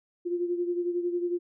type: beating tone pair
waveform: sine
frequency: 349.2 / 360.2 Hz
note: F4 / F#4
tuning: 0 / -46 cents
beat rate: 11 Hz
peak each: -27 / -34 dBFS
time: 0.25-1.39 s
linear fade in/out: 20 ms
effects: none